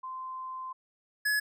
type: tone pair in turn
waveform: sine / square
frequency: 1037 / 1695.5 Hz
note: C6 / G#6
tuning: -16 / +35 cents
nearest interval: major sixth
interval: 851 cents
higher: second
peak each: -36 / -26 dBFS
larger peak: second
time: 0.03-0.73 / 1.25-1.4 s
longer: first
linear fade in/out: 10 ms
effects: none